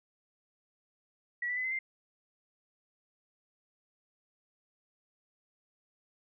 sine tone with pitch steps, 1934 / 1973.5 / 2014 / 2055 / 2097 Hz, B6 / B6 / B6 / C7 / C7, -37 / -2 / +33 / -32 / +3 cents, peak -31 dBFS, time 1.42-1.79 s, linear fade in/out 5 ms, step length 74 ms, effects none

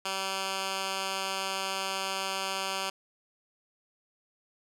10% pulse tone with band-pass filter, 192.4 Hz, G3, 32 cents flat, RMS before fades -33 dBFS, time 0.05-2.9 s, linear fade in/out 5 ms, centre 3800 Hz, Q 0.52, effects none

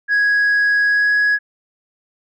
sine tone with pitch glide, 1661.2 to 1671.8 Hz, G#6 to G#6, 0 to +11 cents, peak -10 dBFS, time 0.08-1.39 s, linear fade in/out 50 ms, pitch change +11 cents, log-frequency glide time 0.87-1.13 s, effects tanh soft clip ceiling -11 dBFS

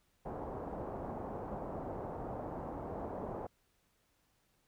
white low-pass noise, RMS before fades -42 dBFS, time 0.25-3.47 s, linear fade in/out 10 ms, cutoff 830 Hz, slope 24 dB/octave, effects pink hiss -75 dBFS RMS until 4.67 s

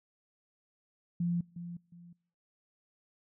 sine tone with echo, 172.9 Hz, F3, 17 cents flat, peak -28 dBFS, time 1.2-1.41 s, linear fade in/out 5 ms, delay 360 ms, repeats 2, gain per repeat -11 dB, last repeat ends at 2.13 s, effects noise-tail reverb RT60 0.7 s tail -26 dB re dry

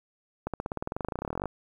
accelerating click train, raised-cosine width 1 ms, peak -17 dBFS, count 27, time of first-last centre 0.47-1.457 s, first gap 67 ms, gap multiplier 0.95, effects 9-bit

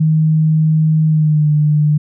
sine tone with pitch glide, 156.9 to 150.25 Hz, D#3 to D3, +15 to +40 cents, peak -9 dBFS, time 0-1.98 s, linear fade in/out 10 ms, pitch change -75 cents, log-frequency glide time 1.07-1.47 s, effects none

